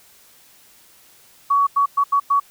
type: tone bursts at uneven times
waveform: sine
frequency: 1126 Hz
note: C#6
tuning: 27 cents sharp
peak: -13 dBFS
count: 5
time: 1.5-1.67 / 1.76-1.86 / 1.97-2.04 / 2.12-2.2 / 2.3-2.4 s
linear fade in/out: 10 ms
effects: white hiss -51 dBFS RMS until 2.5 s